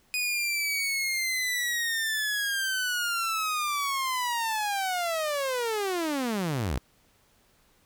sawtooth linear sweep, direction down, 2489 to 52.8 Hz, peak -23 dBFS, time 0.14-6.78 s, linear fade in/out 0 ms, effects pink hiss -64 dBFS RMS until 7.85 s

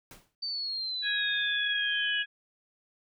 pink noise with exponential decay, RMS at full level -45 dBFS, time 0.11-0.35 s, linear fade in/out 1 ms, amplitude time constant 52 ms
sine exponential sweep, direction down, 4608 to 2916 Hz, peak -31 dBFS, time 0.42-2.23 s, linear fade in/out 10 ms
harmonic tone, 830.6 Hz, G#5, in tune, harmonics 2 / 3 / 4, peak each -29 / -37 / -37 dBFS, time 1.02-2.26 s, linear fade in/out 50 ms
effects none

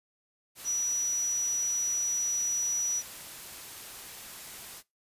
sine tone in noise, 5870 Hz, F#8, 15 cents flat, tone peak -27 dBFS, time 0.64-3.03 s, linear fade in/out 50 ms, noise white, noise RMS -44 dBFS, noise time 0.55-4.83 s, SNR +14 dB, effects noise-tail reverb RT60 0.2 s tail -21 dB re dry + resampled to 32000 Hz

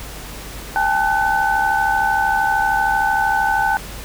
sine tone cluster, 799 / 872 / 1504 Hz, G5 / A5 / F#6, +33 / -16 / +28 cents, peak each -19 dBFS, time 0.76-3.77 s, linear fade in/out 0 ms, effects added 50 Hz sine -35 dBFS peak until 4.04 s + pink hiss -34 dBFS RMS until 4.04 s

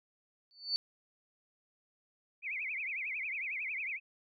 sine tone with exponential growth, 4500 Hz, C#8, 25 cents sharp, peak -26 dBFS, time 0.51-0.76 s, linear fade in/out 0 ms, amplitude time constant 54 ms
sine tone with vibrato, 2300 Hz, D7, 37 cents flat, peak -35 dBFS, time 2.42-4 s, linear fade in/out 50 ms, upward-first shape triangle, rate 11 Hz, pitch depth 240 cents each way
effects none

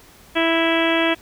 harmonic tone, 329.6 Hz, E4, in tune, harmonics 1 / 2 / 3 / 4 / 5 / 6 / 7 / 8 / 9 / 10, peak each -20 / -22 / -27 / -29 / -26 / -27 / -28 / -26 / -33 / -27 dBFS, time 0.35-1.15 s, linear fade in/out 20 ms, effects pink hiss -48 dBFS RMS until 1.21 s

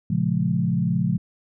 sine chord, Bb minor seventh, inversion none, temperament equal with one note detuned, 116.54 / 138.59 / 174.61 / 211.4 Hz, Bb2 / Db3 / F3 / Ab3, 0 / 0 / 0 / +31 cents, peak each -27 / -25 / -22 / -27 dBFS, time 0.1-1.18 s, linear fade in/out 5 ms, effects none

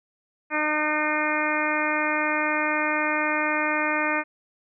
harmonic tone, 304 Hz, D#4, 40 cents flat, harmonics 1 / 2 / 3 / 4 / 5 / 6 / 7 / 8, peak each -30 / -30 / -30 / -30 / -30 / -30 / -30 / -30 dBFS, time 0.5-4.24 s, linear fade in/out 50 ms, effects none

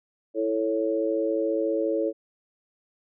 sine chord, A major, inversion second, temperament equal, 329.6 / 440 / 554.4 Hz, E4 / A4 / C#5, 0 / 0 / 0 cents, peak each -27 dBFS, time 0.34-2.13 s, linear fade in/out 50 ms, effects none

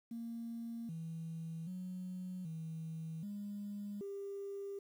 sine tone with pitch steps, 231.6 / 163.5 / 183.2 / 161.3 / 204.2 / 398.2 Hz, A#3 / E3 / F#3 / E3 / G#3 / G4, -11 / -14 / -17 / -37 / -29 / +27 cents, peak -40 dBFS, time 0.11-4.79 s, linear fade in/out 5 ms, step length 780 ms, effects tanh soft clip ceiling -37 dBFS + 11-bit

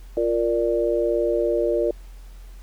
sine chord, Bb major, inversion second, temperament equal, 349.2 / 466.2 / 587.3 Hz, F4 / Bb4 / D5, 0 / 0 / 0 cents, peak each -23 dBFS, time 0.17-1.91 s, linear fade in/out 2 ms, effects added 43 Hz sine -38 dBFS peak until 2.62 s + pink hiss -55 dBFS RMS until 2.62 s

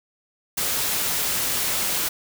white noise, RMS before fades -24 dBFS, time 0.57-2.09 s, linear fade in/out 10 ms, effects none

